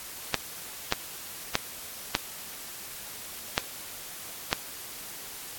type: clicks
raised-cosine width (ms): 0.2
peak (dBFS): -5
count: 6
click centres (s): 0.343 / 0.924 / 1.554 / 2.151 / 3.579 / 4.529
effects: white hiss -41 dBFS RMS until 5.58 s + AAC 64 kbps